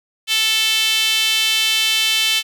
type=tone with high-pass filter; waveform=sawtooth; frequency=440 Hz; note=A4; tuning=in tune; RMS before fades=-17 dBFS; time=0.27-2.43 s; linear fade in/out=50 ms; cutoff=3000 Hz; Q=3.6; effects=none